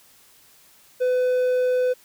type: tone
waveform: triangle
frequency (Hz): 503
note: B4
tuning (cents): +32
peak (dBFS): -16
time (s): 1-1.94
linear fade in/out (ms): 20
effects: white hiss -54 dBFS RMS until 2.04 s